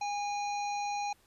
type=harmonic tone; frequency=818 Hz; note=G#5; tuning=26 cents flat; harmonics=1 / 3 / 5 / 7 / 8; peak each=-32 / -42 / -46 / -49 / -50 dBFS; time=0.01-1.13 s; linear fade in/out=5 ms; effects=pink hiss -66 dBFS RMS until 1.26 s + resampled to 32000 Hz